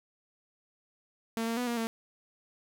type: tone with pitch steps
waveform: sawtooth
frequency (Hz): 227 / 229.5 / 246.4 / 236.9 / 226.9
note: A#3 / A#3 / B3 / A#3 / A#3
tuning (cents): -46 / -27 / -4 / +28 / -47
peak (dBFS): -26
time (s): 1.37-1.87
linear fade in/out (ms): 0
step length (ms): 100
effects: none